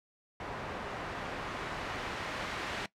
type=noise with low-pass filter sweep; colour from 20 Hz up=white; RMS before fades=-39 dBFS; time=0.4-2.86 s; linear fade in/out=2 ms; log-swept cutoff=1200 to 2400 Hz; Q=0.7; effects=noise-tail reverb RT60 0.1 s tail -19 dB re dry